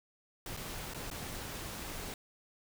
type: noise with dropouts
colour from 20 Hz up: pink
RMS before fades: -42 dBFS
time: 0.46-2.14 s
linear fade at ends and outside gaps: 2 ms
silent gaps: 0.567-0.572 / 0.937-0.945 / 1.102-1.112 s
effects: none